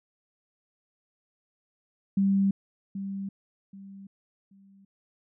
sine tone with echo, 196 Hz, G3, in tune, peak -20 dBFS, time 2.17-2.51 s, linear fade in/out 5 ms, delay 780 ms, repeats 3, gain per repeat -11 dB, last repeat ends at 4.85 s, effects none

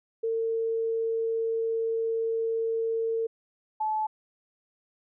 sine tone pair in turn, 452.9 / 864.4 Hz, A#4 / A5, -50 / -31 cents, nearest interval major seventh, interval 1119 cents, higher second, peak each -25 dBFS, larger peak neither, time 0.23-3.27 / 3.8-4.07 s, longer first, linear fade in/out 10 ms, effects none

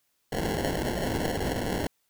white noise with sample-and-hold, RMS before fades -29 dBFS, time 0.32-1.87 s, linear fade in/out 5 ms, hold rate 1225 Hz, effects white hiss -73 dBFS RMS until 2.09 s

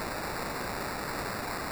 white noise with sample-and-hold, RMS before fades -35 dBFS, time 0-1.71 s, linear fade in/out 0 ms, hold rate 3150 Hz, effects none

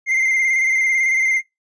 triangle tone with vibrato, 2093 Hz, C7, in tune, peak -13 dBFS, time 0.06-1.42 s, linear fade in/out 50 ms, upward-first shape square, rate 18 Hz, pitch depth 29 cents each way, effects noise-tail reverb RT60 0.2 s tail -26 dB re dry + resampled to 22050 Hz

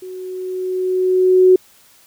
sine tone with level ramp, 370 Hz, F#4, in tune, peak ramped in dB -29 to -5 dBFS, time 0.02-1.56 s, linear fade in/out 5 ms, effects white hiss -50 dBFS RMS until 2.06 s

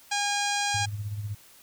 harmonic tone, 814 Hz, G#5, 35 cents flat, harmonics 1 / 2 / 3 / 4 / 5 / 6 / 7 / 8 / 9 / 10, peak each -29 / -32 / -34 / -35 / -36 / -37 / -37 / -38 / -39 / -39 dBFS, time 0.11-0.86 s, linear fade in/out 10 ms
sine tone with tremolo, 103.83 Hz, G#2, in tune, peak -28 dBFS, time 0.74-1.35 s, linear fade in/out 5 ms, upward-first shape sine, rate 16 Hz, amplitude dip 55%
effects white hiss -54 dBFS RMS until 1.62 s

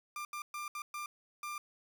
30% pulse tone bursts at uneven times, 1192 Hz, D6, 25 cents sharp, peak -36 dBFS, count 6, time 0.16-0.25 / 0.33-0.42 / 0.54-0.68 / 0.75-0.82 / 0.94-1.06 / 1.43-1.58 s, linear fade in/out 2 ms, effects none

